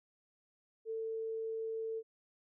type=tone; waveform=sine; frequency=446.8 Hz; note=A4; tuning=27 cents sharp; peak=-36 dBFS; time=0.85-2.03 s; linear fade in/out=50 ms; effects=none